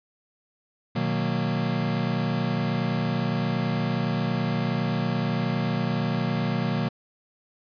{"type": "chord", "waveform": "square", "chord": "B major seventh", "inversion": "none", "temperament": "equal", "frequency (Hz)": [123.47, 155.56, 185, 233.1], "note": ["B2", "D#3", "F#3", "A#3"], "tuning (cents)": [0, 0, 0, 0], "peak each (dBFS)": -30, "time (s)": [0.95, 6.89], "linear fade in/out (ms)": 10, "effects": ["resampled to 11025 Hz"]}